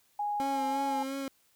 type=tone with pitch glide; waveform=sine; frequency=827 to 836.1 Hz; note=G#5 to G#5; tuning=-8 to +11 cents; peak=-29 dBFS; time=0.19-1.03 s; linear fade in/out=5 ms; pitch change=+19 cents; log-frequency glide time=0.51-0.63 s
type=tone with vibrato; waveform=30% pulse; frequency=269.6 Hz; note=C#4; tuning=48 cents flat; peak=-31 dBFS; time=0.4-1.28 s; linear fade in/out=0 ms; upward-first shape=sine; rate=2.9 Hz; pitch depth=32 cents each way
effects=white hiss -68 dBFS RMS until 1.55 s